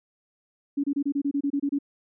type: tone bursts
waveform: sine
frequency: 282.7 Hz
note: C#4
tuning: 34 cents sharp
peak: -22 dBFS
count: 11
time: 0.77-1.788 s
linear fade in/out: 10 ms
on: 68 ms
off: 27 ms
effects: none